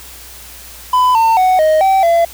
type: tone with pitch steps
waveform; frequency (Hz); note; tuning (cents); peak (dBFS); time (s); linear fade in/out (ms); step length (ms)
triangle; 1003 / 902 / 743 / 624 / 770 / 677; B5 / A5 / F#5 / D#5 / G5 / E5; +26 / +43 / +7 / +5 / -31 / +46; -6; 0.93-2.25; 5; 220
effects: added 60 Hz sine -40 dBFS peak until 2.33 s + white hiss -35 dBFS RMS until 2.33 s